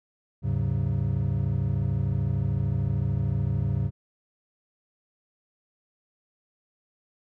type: tone cluster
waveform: triangle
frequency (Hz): 75.4 / 101.9 / 135.3 / 186.1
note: D2 / G#2 / C#3 / F#3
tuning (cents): +46 / -32 / -42 / +10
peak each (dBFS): -30 / -25 / -25 / -32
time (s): 0.42-3.91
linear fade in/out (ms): 50
effects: none